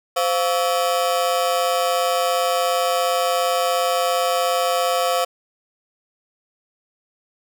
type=ring-modulated tone; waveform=30% pulse; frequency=610 Hz; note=D#5; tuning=34 cents flat; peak=-12 dBFS; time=0.16-5.25 s; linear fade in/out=10 ms; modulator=91.4 Hz; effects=none